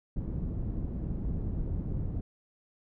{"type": "low-pass noise", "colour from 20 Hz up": "pink", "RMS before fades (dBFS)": -33, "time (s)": [0.16, 2.21], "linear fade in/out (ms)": 5, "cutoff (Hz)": 210, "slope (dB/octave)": 12, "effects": []}